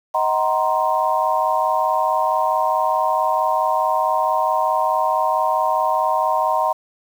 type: chord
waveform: sine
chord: C half-diminished seventh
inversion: first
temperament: just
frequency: 627.9 / 753.5 / 941.9 / 1046.5 Hz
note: Eb5 / Gb5 / Bb5 / C6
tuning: +16 / +31 / +18 / 0 cents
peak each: -22 / -22 / -20 / -22 dBFS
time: 0.14-6.73 s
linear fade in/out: 10 ms
effects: 7-bit